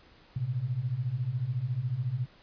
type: beating tone pair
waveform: sine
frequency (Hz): 115.7 / 129.7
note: A#2 / C3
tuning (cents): -13 / -15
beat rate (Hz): 14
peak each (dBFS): -33 / -30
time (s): 0.36-2.26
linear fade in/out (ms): 5
effects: pink hiss -58 dBFS RMS until 2.42 s + resampled to 11025 Hz